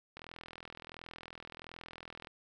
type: click train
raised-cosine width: 0.3 ms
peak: -30 dBFS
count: 88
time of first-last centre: 0.17-2.271 s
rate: 41.4 Hz
effects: none